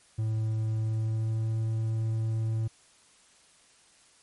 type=tone with pitch glide; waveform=triangle; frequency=110 to 111.41 Hz; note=A2 to A2; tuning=0 to +22 cents; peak=-24 dBFS; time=0.18-2.68 s; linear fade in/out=10 ms; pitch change=+22 cents; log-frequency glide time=0.8-1.53 s; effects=white hiss -60 dBFS RMS until 4.22 s + MP3 48 kbps